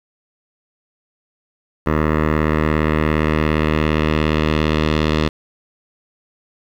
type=tone with low-pass filter sweep; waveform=10% pulse; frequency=77.3 Hz; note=D#2; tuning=11 cents flat; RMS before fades=-17 dBFS; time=1.86-5.29 s; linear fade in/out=10 ms; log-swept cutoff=1600 to 3700 Hz; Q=1.6; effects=7-bit